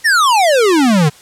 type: exponential sweep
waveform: square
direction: down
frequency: 1908 to 140.1 Hz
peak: -9 dBFS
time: 0.04-1.1 s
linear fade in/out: 20 ms
effects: white hiss -42 dBFS RMS until 1.21 s + low-pass 10000 Hz 12 dB/octave